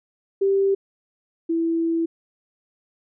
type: tone pair in turn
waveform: sine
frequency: 392 / 330.7 Hz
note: G4 / E4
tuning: 0 / +6 cents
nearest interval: minor third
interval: 294 cents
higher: first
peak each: -16 / -19 dBFS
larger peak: first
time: 0.41-0.75 / 1.49-2.06 s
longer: second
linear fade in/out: 10 ms
effects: none